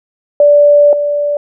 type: tone pair in turn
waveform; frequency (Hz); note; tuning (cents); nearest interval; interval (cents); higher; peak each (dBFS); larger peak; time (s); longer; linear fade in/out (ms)
sine; 583 / 583; D5 / D5; -13 / -13; unison; 0; neither; -3 / -11; first; 0.4-0.93 / 0.93-1.37; first; 2
effects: none